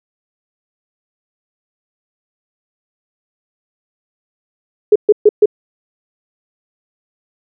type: tone bursts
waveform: sine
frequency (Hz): 420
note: G#4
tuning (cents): +19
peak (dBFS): -3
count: 4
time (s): 4.92-5.458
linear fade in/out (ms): 5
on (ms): 37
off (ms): 130
effects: none